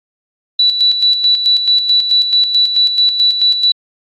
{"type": "tone with tremolo", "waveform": "sine", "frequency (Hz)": 3950, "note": "B7", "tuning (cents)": 0, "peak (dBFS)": -7, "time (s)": [0.59, 3.72], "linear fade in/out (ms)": 5, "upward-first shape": "square", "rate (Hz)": 4.6, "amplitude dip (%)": 55, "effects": ["AAC 48 kbps"]}